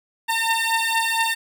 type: beating tone pair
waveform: 15% pulse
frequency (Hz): 905 / 909.3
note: A5 / A#5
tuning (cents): +48 / -43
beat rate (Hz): 4.3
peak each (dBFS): -16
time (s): 0.28-1.35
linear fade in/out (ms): 20
effects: none